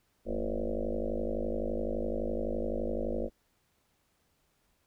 sine tone with frequency modulation, 233.1 Hz, A#3, in tune, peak -29 dBFS, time 0.25-3.3 s, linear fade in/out 50 ms, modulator 51.8 Hz, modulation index 7, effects pink hiss -73 dBFS RMS until 4.86 s

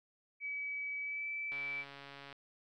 sine tone with pitch glide, 2283 to 2316 Hz, D7 to D7, -50 to -25 cents, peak -37 dBFS, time 0.4-1.85 s, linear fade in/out 50 ms, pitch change +25 cents, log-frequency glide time 1.01-1.28 s
click train, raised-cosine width 0.3 ms, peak -34 dBFS, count 114, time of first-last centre 1.52-2.327 s, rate 140 Hz
effects none

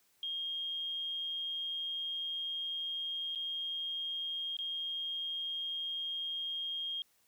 sine tone with dropouts, 3234 Hz, G#7, 47 cents flat, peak -35 dBFS, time 0.23-7.02 s, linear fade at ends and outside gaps 1 ms, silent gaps 3.35-3.357 / 4.568-4.588 s, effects white hiss -71 dBFS RMS until 7.27 s

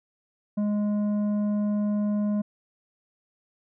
sine tone with tanh clipping, 207.7 Hz, G#3, in tune, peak -24 dBFS, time 0.57-2.42 s, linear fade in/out 10 ms, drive 8 dB, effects none

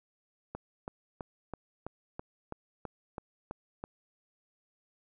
click train, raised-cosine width 1 ms, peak -24 dBFS, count 11, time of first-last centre 0.55-3.839 s, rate 3.04 Hz, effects none

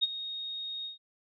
sine tone with ADSR envelope, 3729 Hz, A#7, in tune, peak -21 dBFS, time 0.01-0.98 s, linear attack 24 ms, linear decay 27 ms, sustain -14 dB, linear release 130 ms, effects none

